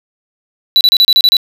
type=tone bursts; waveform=triangle; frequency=3951 Hz; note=B7; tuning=in tune; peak=-3 dBFS; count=8; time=0.76-1.368 s; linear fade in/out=0 ms; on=48 ms; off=32 ms; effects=none